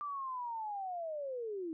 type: linear sweep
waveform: sine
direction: down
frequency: 1186 to 311.1 Hz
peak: -37 dBFS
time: 0.01-1.73 s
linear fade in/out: 0 ms
effects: none